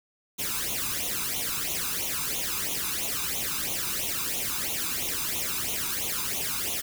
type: noise with flanger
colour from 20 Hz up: white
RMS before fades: -30 dBFS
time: 0.38-6.82 s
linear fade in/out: 20 ms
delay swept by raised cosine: 0.3 to 0.82 ms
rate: 3 Hz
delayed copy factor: +0.8
effects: none